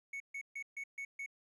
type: tone bursts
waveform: triangle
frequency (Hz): 2217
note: C#7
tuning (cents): 0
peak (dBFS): -38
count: 6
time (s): 0.13-1.262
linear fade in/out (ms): 5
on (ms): 72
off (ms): 140
effects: resampled to 32000 Hz + 13-bit